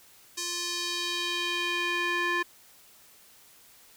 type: tone with band-pass filter sweep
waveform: square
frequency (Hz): 349.2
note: F4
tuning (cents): 0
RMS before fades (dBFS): -30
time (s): 0.37-2.43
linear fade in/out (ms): 10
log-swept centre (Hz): 6200 to 1700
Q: 1.7
effects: white hiss -56 dBFS RMS until 3.96 s